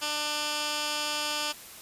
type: tone with band-pass filter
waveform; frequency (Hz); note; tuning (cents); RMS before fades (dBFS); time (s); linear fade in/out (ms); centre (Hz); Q
15% pulse; 298.1; D4; +26; -31; 0.01-1.53; 20; 4400; 0.94
effects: white hiss -46 dBFS RMS until 1.81 s + resampled to 32000 Hz